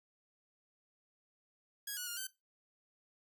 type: tone with pitch steps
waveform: 5% pulse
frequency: 1652 / 1462 / 1416 / 1538 Hz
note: G#6 / F#6 / F6 / G6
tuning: -10 / -21 / +23 / -33 cents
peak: -29 dBFS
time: 1.87-2.27 s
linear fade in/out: 5 ms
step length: 100 ms
effects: noise-tail reverb RT60 0.2 s tail -17 dB re dry